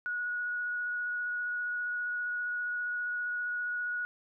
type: tone with vibrato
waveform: sine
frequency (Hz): 1458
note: F#6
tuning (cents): -26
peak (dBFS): -31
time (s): 0.06-4.05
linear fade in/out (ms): 0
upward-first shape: sine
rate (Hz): 15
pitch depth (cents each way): 8
effects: none